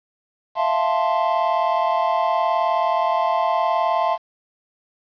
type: chord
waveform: triangle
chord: F major seventh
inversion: third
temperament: equal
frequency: 659.3 / 698.5 / 880 / 1046.5 Hz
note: E5 / F5 / A5 / C6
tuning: 0 / 0 / 0 / 0 cents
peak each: -21 dBFS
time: 0.55-4.18 s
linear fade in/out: 50 ms
effects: resampled to 11025 Hz + 8-bit